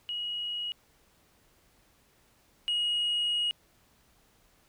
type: tone pair in turn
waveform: sine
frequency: 2900 / 2888 Hz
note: F#7 / F#7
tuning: -35 / -43 cents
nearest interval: unison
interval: 8 cents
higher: first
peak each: -31 / -24 dBFS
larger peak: second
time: 0.09-0.72 / 2.68-3.51 s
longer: second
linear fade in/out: 0 ms
effects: tanh soft clip ceiling -24 dBFS + pink hiss -65 dBFS RMS until 4.68 s